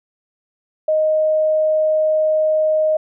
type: tone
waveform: sine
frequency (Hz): 622.3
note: D#5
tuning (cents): 0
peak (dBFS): -13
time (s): 0.88-2.97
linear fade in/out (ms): 5
effects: none